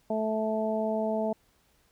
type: harmonic tone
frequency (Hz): 218.3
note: A3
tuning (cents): -13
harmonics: 1 / 2 / 3 / 4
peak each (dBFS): -31 / -33 / -29 / -37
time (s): 0.1-1.33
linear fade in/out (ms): 5
effects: pink hiss -67 dBFS RMS until 1.91 s